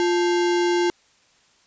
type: tone with sample-and-hold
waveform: sine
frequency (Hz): 350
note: F4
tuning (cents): +4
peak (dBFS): -17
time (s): 0-0.9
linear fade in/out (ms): 0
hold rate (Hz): 1225
effects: white hiss -59 dBFS RMS until 1.66 s + resampled to 16000 Hz